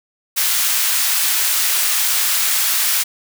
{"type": "high-pass noise", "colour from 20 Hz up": "white", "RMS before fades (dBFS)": -17, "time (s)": [0.36, 3.04], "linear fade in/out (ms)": 20, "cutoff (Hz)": 1200, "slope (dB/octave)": 12, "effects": []}